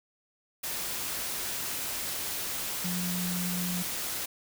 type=tone in noise; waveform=sine; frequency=178.9 Hz; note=F3; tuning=42 cents sharp; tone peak=-31 dBFS; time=2.84-3.83 s; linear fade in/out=10 ms; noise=white; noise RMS=-34 dBFS; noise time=0.63-4.26 s; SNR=0 dB; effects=none